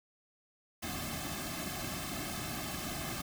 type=noise with comb filter; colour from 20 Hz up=pink; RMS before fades=-39 dBFS; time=0.82-3.22 s; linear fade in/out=10 ms; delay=2.1 ms; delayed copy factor=-0.85; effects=none